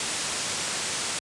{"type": "low-pass noise", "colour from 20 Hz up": "white", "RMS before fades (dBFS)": -30, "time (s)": [0, 1.19], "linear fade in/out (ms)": 2, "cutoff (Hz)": 9400, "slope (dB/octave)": 48, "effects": ["high-pass 100 Hz 12 dB/octave", "resampled to 24000 Hz"]}